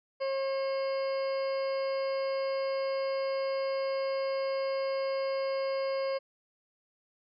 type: harmonic tone with a mistuned harmonic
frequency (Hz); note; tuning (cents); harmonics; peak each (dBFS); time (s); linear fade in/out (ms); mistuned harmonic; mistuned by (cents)
540; C#5; -45; 1 / 2 / 3 / 4 / 5 / 6 / 8 / 9; -29 / -40 / -49 / -45 / -51 / -54 / -52 / -47; 0.2-6.19; 20; 6; -100
effects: none